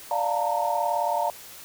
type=chord; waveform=sine; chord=Bb major seventh; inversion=first; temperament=equal with one note detuned; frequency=587.3 / 698.5 / 893.8 / 932.3 Hz; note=D5 / F5 / A5 / Bb5; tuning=0 / 0 / +27 / 0 cents; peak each=-29 / -27 / -28 / -28 dBFS; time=0.11-1.3 s; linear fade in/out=2 ms; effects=white hiss -44 dBFS RMS until 1.64 s